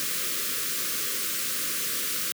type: band-stop noise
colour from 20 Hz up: white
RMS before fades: -29 dBFS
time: 0-2.32 s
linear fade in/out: 0 ms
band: 570 to 1100 Hz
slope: 96 dB/octave
effects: high-pass 150 Hz 12 dB/octave